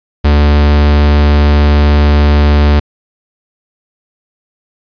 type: tone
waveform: 45% pulse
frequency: 73.42 Hz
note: D2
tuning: in tune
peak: -5 dBFS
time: 0.24-2.8 s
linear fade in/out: 10 ms
effects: resampled to 11025 Hz + 7-bit